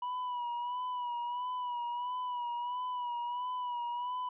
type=tone with vibrato; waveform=triangle; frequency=978 Hz; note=B5; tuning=17 cents flat; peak=-32 dBFS; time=0.02-4.29 s; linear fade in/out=5 ms; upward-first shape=sine; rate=1.5 Hz; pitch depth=43 cents each way; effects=resampled to 8000 Hz